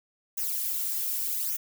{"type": "noise with flanger", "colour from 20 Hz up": "violet", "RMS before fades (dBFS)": -30, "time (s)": [0.37, 1.57], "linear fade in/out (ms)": 10, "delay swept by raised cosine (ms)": [0.23, 2.83], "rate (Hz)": 0.85, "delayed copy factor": -0.85, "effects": []}